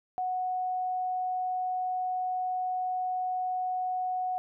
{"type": "tone", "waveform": "sine", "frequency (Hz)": 737, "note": "F#5", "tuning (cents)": -7, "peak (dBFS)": -28, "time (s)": [0.18, 4.38], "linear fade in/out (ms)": 0, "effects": []}